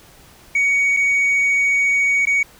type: tone with dropouts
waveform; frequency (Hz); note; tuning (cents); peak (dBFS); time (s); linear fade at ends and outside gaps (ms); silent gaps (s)
sine; 2243; C#7; +20; -11; 0.55-2.43; 5; 0.966-0.97 / 2.254-2.27
effects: tanh soft clip ceiling -13 dBFS + pink hiss -47 dBFS RMS until 2.59 s